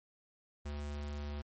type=tone; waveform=square; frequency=73 Hz; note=D2; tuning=10 cents flat; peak=-39 dBFS; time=0.65-1.42 s; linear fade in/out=10 ms; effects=MP3 32 kbps